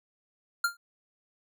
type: tone with exponential decay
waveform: square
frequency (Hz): 1396.9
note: F6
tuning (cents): 0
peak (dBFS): -21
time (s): 0.64-0.77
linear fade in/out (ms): 5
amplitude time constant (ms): 27
effects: none